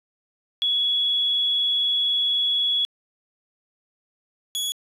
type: tone pair in turn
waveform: sine / sawtooth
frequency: 3369 / 3369 Hz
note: G#7 / G#7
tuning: +24 / +24 cents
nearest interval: unison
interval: 0 cents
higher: neither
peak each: -19 / -21 dBFS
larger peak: first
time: 0.62-2.85 / 4.55-4.72 s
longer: first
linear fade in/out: 0 ms
effects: resampled to 32000 Hz + 9-bit